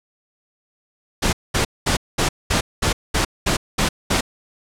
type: noise bursts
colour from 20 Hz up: pink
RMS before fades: -18 dBFS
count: 10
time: 1.22-4.21 s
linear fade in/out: 10 ms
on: 110 ms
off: 210 ms
effects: low-pass 9000 Hz 12 dB/octave